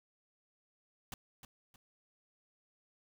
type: noise with echo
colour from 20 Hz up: pink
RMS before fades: -43 dBFS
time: 1.12-1.14 s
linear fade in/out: 2 ms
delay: 310 ms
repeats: 2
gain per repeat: -9 dB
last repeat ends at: 1.76 s
effects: none